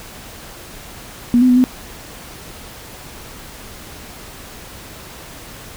sine tone with pitch steps, 240.9 / 253.7 / 247.8 / 253.9 Hz, B3 / B3 / B3 / B3, -43 / +47 / +6 / +48 cents, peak -8 dBFS, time 1.34-1.64 s, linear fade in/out 0 ms, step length 75 ms, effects pink hiss -36 dBFS RMS until 5.76 s

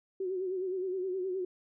sine tone with vibrato, 372.9 Hz, F#4, 14 cents sharp, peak -31 dBFS, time 0.2-1.45 s, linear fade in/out 5 ms, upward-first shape sine, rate 9.6 Hz, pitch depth 64 cents each way, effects none

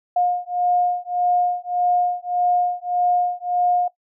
sine beating tone pair, 713 / 714.7 Hz, F5 / F5, +36 / +40 cents, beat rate 1.7 Hz, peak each -21 / -21 dBFS, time 0.16-3.88 s, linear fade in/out 5 ms, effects noise-tail reverb RT60 0.1 s tail -17 dB re dry

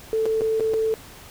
sine tone with dropouts, 442.4 Hz, A4, 9 cents sharp, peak -19 dBFS, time 0.13-0.94 s, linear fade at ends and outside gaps 0 ms, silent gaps 0.256-0.262 / 0.409-0.417 / 0.598-0.606 / 0.736-0.74 s, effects pink hiss -44 dBFS RMS until 1.3 s

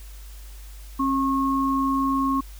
sine tone pair together, 269.8 / 1088 Hz, C#4 / C#6, -47 / -33 cents, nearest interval 2 octaves, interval 2414 cents, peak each -22 / -23 dBFS, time 0.99-2.41 s, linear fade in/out 10 ms, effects added 50 Hz sine -38 dBFS peak until 2.59 s + white hiss -50 dBFS RMS until 2.59 s

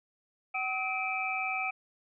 sine tone cluster, 758 / 1276 / 2347 / 2546 Hz, F#5 / D#6 / D7 / D#7, +42 / +43 / -2 / +39 cents, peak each -35 / -39 / -33 / -37 dBFS, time 0.54-1.71 s, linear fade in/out 10 ms, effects none

